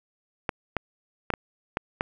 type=clicks; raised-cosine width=0.5 ms; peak=-10 dBFS; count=6; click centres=0.492 / 0.767 / 1.303 / 1.338 / 1.771 / 2.009 s; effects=none